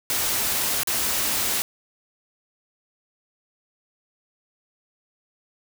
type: noise with dropouts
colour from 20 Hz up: white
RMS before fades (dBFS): -24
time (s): 0.1-1.62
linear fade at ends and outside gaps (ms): 0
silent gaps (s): 0.833-0.873
effects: none